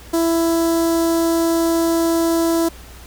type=tone with notch filter; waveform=sawtooth; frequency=331.9 Hz; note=E4; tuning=12 cents sharp; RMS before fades=-17 dBFS; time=0.13-2.69 s; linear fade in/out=10 ms; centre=2400 Hz; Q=0.52; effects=added 60 Hz sine -40 dBFS peak until 3.06 s + pink hiss -42 dBFS RMS until 3.06 s